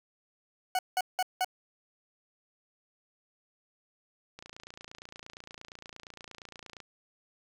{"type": "tone bursts", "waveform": "40% pulse", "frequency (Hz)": 740, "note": "F#5", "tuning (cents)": 0, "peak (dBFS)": -25, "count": 4, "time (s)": [0.75, 1.446], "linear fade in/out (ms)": 2, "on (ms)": 39, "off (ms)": 180}
{"type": "click train", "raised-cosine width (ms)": 0.2, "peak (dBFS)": -28, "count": 70, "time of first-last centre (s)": [4.39, 6.803], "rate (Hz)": 28.6}
{"effects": []}